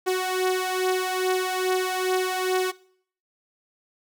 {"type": "beating tone pair", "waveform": "sawtooth", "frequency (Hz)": [370, 372.4], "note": ["F#4", "F#4"], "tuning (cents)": [0, 11], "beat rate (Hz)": 2.4, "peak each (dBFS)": [-20, -23], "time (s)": [0.06, 2.72], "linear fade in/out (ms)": 20, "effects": ["noise-tail reverb RT60 0.6 s tail -22 dB re dry"]}